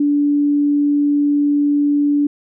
sine tone, 289.8 Hz, D4, 23 cents flat, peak -12 dBFS, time 0-2.27 s, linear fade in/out 5 ms, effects none

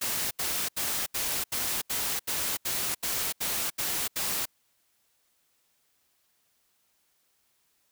white noise bursts, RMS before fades -30 dBFS, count 12, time 0.01-4.457 s, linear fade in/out 10 ms, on 300 ms, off 77 ms, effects white hiss -71 dBFS RMS until 7.91 s

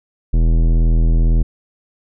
sine tone with tanh clipping, 41 Hz, E1, 9 cents flat, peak -12 dBFS, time 0.33-1.43 s, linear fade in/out 10 ms, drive 16 dB, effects none

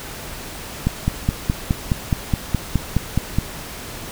click train, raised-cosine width 5 ms, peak -4 dBFS, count 13, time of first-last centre 0.87-3.386 s, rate 4.77 Hz, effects pink hiss -33 dBFS RMS until 4.11 s

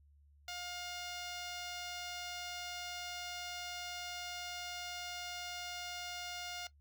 5% pulse tone with notch filter, 710 Hz, F5, 28 cents sharp, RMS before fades -44 dBFS, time 0.48-6.67 s, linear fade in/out 2 ms, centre 9000 Hz, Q 0.81, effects noise-tail reverb RT60 0.1 s tail -17 dB re dry + added 72 Hz sine -62 dBFS peak until 6.8 s

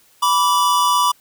square tone pair together, 983.6 / 1160 Hz, B5 / D6, -7 / -22 cents, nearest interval minor third, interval 285 cents, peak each -17 dBFS, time 0.22-1.12 s, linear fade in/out 10 ms, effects white hiss -54 dBFS RMS until 1.2 s

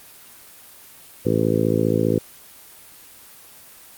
harmonic tone, 55 Hz, A1, in tune, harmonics 2 / 3 / 4 / 5 / 6 / 7 / 8 / 9, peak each -25 / -25 / -25 / -25 / -25 / -25 / -25 / -25 dBFS, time 1.25-2.19 s, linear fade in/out 10 ms, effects white hiss -45 dBFS RMS until 3.97 s + Opus 24 kbps

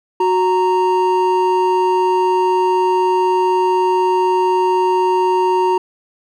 triangle tone pair together, 368.3 / 928 Hz, F#4 / A#5, -8 / -8 cents, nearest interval octave + major third, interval 1600 cents, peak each -13 dBFS, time 0.2-5.78 s, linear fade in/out 5 ms, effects none

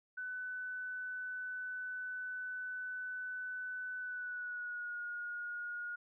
sine tone with pitch glide, 1500 to 1438.1 Hz, F#6 to F#6, +23 to -50 cents, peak -39 dBFS, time 0.17-5.96 s, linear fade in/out 10 ms, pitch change -73 cents, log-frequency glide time 3.99-5.01 s, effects none

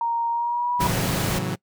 sine tone with pitch glide, 932.3 to 973.6 Hz, A#5 to B5, 0 to -25 cents, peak -21 dBFS, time 0.01-0.87 s, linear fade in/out 2 ms, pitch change +75 cents, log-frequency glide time 0.3-0.73 s
sawtooth chord, F# minor seventh, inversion first, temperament equal with one note detuned, 110 / 136.37 / 164.81 / 185 Hz, A2 / C#3 / E3 / F#3, 0 / -28 / 0 / 0 cents, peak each -27 / -26 / -27 / -25 dBFS, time 0.79-1.56 s, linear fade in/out 20 ms
pink noise, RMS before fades -27 dBFS, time 0.8-1.39 s, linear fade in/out 10 ms
effects noise-tail reverb RT60 0.1 s tail -23 dB re dry

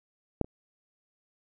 clicks, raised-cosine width 2 ms, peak -10 / -30 dBFS, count 2, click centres 0.413 / 0.445 s, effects none

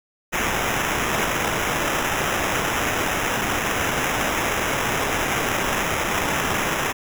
blue noise with sample-and-hold, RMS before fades -23 dBFS, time 0.32-6.93 s, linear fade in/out 20 ms, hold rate 4410 Hz, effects none

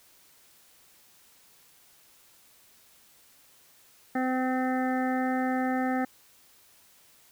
harmonic tone, 257.2 Hz, C4, 30 cents flat, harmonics 1 / 2 / 3 / 5 / 6 / 7 / 8, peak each -27 / -35 / -31 / -39 / -43 / -37 / -44 dBFS, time 4.15-6.05 s, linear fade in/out 5 ms, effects white hiss -59 dBFS RMS until 7.31 s

